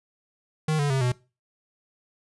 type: tone with pitch steps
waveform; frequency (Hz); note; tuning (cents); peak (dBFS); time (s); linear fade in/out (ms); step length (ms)
square; 155.56 / 144.31 / 133.87 / 124.18; D#3 / D3 / C3 / B2; 0 / -30 / +40 / +10; -22; 0.68-1.12; 5; 110
effects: noise-tail reverb RT60 0.3 s tail -21 dB re dry + resampled to 24000 Hz